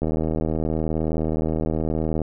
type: click train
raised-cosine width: 2 ms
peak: -11 dBFS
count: 175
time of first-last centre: 0.02-2.217 s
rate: 79.2 Hz
effects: none